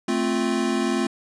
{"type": "chord", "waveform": "square", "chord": "F major", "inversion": "first", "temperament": "equal", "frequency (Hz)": [220, 261.6, 349.2], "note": ["A3", "C4", "F4"], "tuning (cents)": [0, 0, 0], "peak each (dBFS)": -26, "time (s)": [0.08, 1.07], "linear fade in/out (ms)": 5, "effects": ["resampled to 22050 Hz"]}